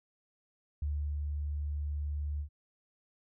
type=tone with ADSR envelope; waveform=sine; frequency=73.42 Hz; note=D2; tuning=in tune; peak=-30 dBFS; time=0.82-2.49 s; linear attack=4 ms; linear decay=350 ms; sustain=-2 dB; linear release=90 ms; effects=none